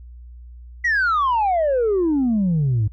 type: exponential sweep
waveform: sine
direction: down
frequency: 1975.5 to 100.5 Hz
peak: -14 dBFS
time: 0.84-2.88 s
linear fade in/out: 10 ms
effects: tanh soft clip ceiling -14 dBFS + added 60 Hz sine -37 dBFS peak until 2.92 s